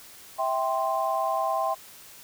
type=chord; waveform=sine; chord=C major; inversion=first; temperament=equal with one note detuned; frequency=653.9 / 784 / 1046.5 Hz; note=E5 / G5 / C6; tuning=-14 / 0 / 0 cents; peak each=-28 dBFS; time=0.38-1.75 s; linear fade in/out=20 ms; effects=white hiss -48 dBFS RMS until 2.23 s